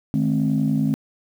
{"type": "tone cluster", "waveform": "sine", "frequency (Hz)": [153.4, 214.6, 265], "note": ["D#3", "A3", "C4"], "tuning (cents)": [-24, -43, 22], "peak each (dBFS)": -21, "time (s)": [0.14, 0.94], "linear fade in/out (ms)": 0, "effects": ["tanh soft clip ceiling -11 dBFS", "8-bit"]}